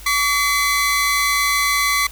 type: tone pair together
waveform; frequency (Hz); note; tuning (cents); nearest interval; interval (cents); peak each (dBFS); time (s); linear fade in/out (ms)
sawtooth; 1142 / 2035; D6 / C7; -49 / -49; minor seventh; 1000; -15; 0.06-2.07; 5
effects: added 50 Hz sine -37 dBFS peak until 2.11 s + white hiss -41 dBFS RMS until 2.11 s